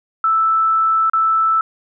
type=tone with dropouts; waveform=sine; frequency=1318.5 Hz; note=E6; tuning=in tune; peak=-12 dBFS; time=0.24-1.61 s; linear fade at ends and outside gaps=2 ms; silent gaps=1.098-1.134 s; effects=none